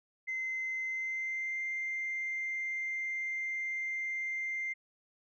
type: tone with pitch glide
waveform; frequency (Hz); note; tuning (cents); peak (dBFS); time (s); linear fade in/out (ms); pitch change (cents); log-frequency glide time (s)
sine; 2064 to 2094; C7 to C7; -24 to +1; -32; 0.27-4.74; 20; +25; 0.85-1.62
effects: tanh soft clip ceiling -29 dBFS